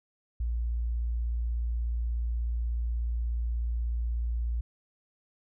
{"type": "tone", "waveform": "sine", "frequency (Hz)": 58.27, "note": "A#1", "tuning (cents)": 0, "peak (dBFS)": -27, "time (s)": [0.4, 4.61], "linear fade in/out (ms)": 5, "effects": []}